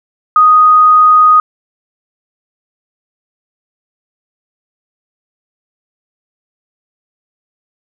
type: tone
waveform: sine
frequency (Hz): 1244.5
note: D#6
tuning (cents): 0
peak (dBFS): -3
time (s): 0.36-1.4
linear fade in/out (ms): 2
effects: none